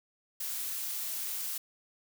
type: noise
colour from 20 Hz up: blue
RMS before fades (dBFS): -36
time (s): 0.4-1.58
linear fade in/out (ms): 5
effects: none